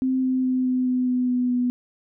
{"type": "tone with pitch steps", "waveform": "sine", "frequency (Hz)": [260.1, 258.2, 256.2, 254.3, 252.4, 250.5, 248.6, 246.8], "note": ["C4", "C4", "C4", "C4", "B3", "B3", "B3", "B3"], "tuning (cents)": [-10, -23, -36, -49, 38, 25, 12, -1], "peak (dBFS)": -19, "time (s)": [0.02, 1.7], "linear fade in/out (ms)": 0, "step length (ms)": 210, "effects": []}